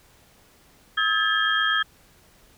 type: tone cluster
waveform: sine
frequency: 1286 / 1620 / 1728 / 3222 Hz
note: E6 / G#6 / A6 / G7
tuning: -43 / -43 / -32 / +47 cents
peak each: -25 dBFS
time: 0.97-1.83 s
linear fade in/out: 10 ms
effects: pink hiss -56 dBFS RMS until 2.57 s